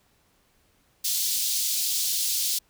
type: high-pass noise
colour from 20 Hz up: pink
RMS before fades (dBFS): -26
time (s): 1.04-2.59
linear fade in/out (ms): 10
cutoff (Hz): 3900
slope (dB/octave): 24
effects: pink hiss -65 dBFS RMS until 2.69 s